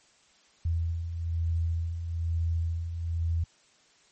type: beating tone pair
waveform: sine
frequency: 82.4 / 83.5 Hz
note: E2 / E2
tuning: 0 / +23 cents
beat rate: 1.1 Hz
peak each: -35 / -27 dBFS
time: 0.65-3.44 s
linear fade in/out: 5 ms
effects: white hiss -62 dBFS RMS until 4.11 s + MP3 32 kbps

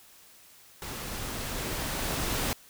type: noise with level ramp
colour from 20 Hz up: pink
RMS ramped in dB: -38 to -29 dBFS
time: 0.82-2.53 s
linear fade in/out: 0 ms
effects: white hiss -55 dBFS RMS until 2.69 s

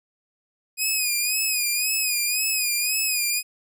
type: tone with vibrato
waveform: 10% pulse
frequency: 2489 Hz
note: D#7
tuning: in tune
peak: -13 dBFS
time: 0.77-3.43 s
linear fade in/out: 50 ms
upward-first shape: sine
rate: 1.9 Hz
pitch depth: 73 cents each way
effects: none

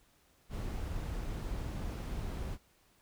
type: noise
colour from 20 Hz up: brown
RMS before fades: -38 dBFS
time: 0.49-2.58 s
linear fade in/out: 50 ms
effects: pink hiss -68 dBFS RMS until 3.01 s

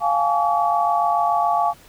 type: tone cluster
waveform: sine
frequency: 698 / 805 / 852 / 1138 Hz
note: F5 / G5 / G#5 / C#6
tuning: -1 / +46 / +44 / +45 cents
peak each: -20 / -27 / -21 / -22 dBFS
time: 0-1.74 s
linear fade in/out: 50 ms
effects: pink hiss -49 dBFS RMS until 1.88 s

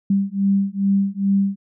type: beating tone pair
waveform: sine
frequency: 196 / 198.4 Hz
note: G3 / G3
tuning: 0 / +21 cents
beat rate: 2.4 Hz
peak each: -19 dBFS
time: 0.1-1.56 s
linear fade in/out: 5 ms
effects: none

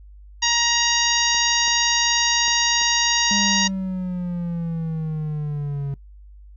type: harmonic tone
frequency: 943 Hz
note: A#5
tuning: 20 cents sharp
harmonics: 1 / 2 / 3 / 4 / 5 / 6 / 7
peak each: -25 / -25 / -25 / -25 / -25 / -25 / -25 dBFS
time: 0.42-3.68 s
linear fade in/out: 10 ms
type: clicks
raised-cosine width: 1 ms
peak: -26 dBFS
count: 4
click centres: 1.347 / 1.679 / 2.481 / 2.815 s
type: exponential sweep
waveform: triangle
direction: down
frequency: 203.6 to 138.59 Hz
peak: -21 dBFS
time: 3.31-5.94 s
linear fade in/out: 0 ms
effects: noise-tail reverb RT60 0.1 s tail -22 dB re dry + added 50 Hz sine -41 dBFS peak until 6.56 s

